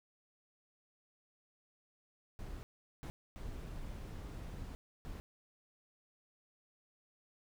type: noise bursts at uneven times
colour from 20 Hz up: brown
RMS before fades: -45 dBFS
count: 4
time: 2.39-2.63 / 3.03-3.1 / 3.36-4.75 / 5.05-5.2 s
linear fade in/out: 0 ms
effects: none